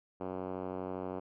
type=tone with band-pass filter; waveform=5% pulse; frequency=92.5 Hz; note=F#2; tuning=in tune; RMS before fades=-39 dBFS; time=0.2-1.2 s; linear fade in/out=10 ms; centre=350 Hz; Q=0.74; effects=low-pass 2000 Hz 12 dB/octave